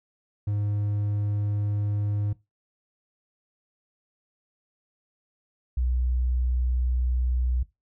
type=tone pair in turn; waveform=triangle / sine; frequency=103.2 / 62.05 Hz; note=G#2 / B1; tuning=-10 / +9 cents; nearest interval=major sixth; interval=881 cents; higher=first; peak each=-22 dBFS; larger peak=neither; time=0.47-2.33 / 5.77-7.63 s; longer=neither; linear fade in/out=5 ms; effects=noise-tail reverb RT60 0.2 s tail -18 dB re dry